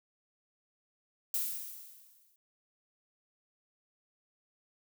violet noise with exponential decay, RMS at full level -31 dBFS, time 1.34-2.36 s, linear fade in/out 2 ms, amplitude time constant 220 ms, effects none

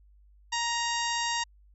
harmonic tone, 937 Hz, A#5, 9 cents sharp, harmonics 1 / 2 / 3 / 4 / 5 / 6 / 7 / 8, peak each -31 / -34 / -36 / -37 / -38 / -39 / -39 / -40 dBFS, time 0.52-1.44 s, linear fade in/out 10 ms, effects added 50 Hz sine -55 dBFS peak until 1.74 s

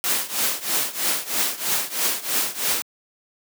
white noise with tremolo, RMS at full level -20 dBFS, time 0.04-2.82 s, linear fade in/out 0 ms, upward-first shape triangle, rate 3.1 Hz, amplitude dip 90%, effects high-pass 200 Hz 12 dB/octave

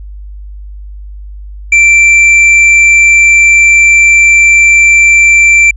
sine tone with tanh clipping, 2347 Hz, D7, 2 cents flat, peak -3 dBFS, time 1.72-5.71 s, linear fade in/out 5 ms, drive 7 dB, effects added 50 Hz sine -23 dBFS peak until 5.76 s + resampled to 22050 Hz

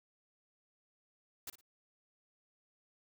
white noise with echo, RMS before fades -43 dBFS, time 1.47-1.5 s, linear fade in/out 5 ms, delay 56 ms, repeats 2, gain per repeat -13 dB, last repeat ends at 1.612 s, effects none

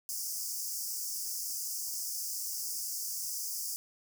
pink high-pass noise, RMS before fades -37 dBFS, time 0.09-3.76 s, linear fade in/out 0 ms, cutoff 4900 Hz, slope 96 dB/octave, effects none

